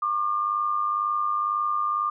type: tone pair together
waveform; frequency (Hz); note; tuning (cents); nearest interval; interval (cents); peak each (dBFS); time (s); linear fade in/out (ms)
sine; 1098 / 1200; C#6 / D6; -17 / +37; major second; 154; -30 / -23; 0.02-2.1; 5
effects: none